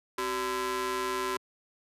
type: ring-modulated tone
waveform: sawtooth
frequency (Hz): 320.1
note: D#4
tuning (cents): +49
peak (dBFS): -22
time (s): 0.18-1.37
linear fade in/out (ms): 5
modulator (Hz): 700
effects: high-pass 150 Hz 12 dB/octave + resampled to 32000 Hz